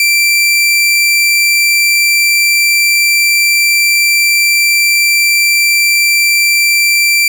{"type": "tone", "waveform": "sawtooth", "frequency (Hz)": 2349, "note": "D7", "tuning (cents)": 0, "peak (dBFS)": -4, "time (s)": [0, 7.28], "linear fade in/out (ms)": 2, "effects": []}